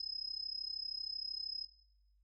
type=tone with amplitude modulation; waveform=sine; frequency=5090 Hz; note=D#8; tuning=39 cents sharp; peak=-35 dBFS; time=0-1.65 s; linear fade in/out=5 ms; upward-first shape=sine; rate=32.9 Hz; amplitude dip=95%; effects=noise-tail reverb RT60 0.9 s tail -17 dB re dry + added 50 Hz sine -68 dBFS peak until 2.23 s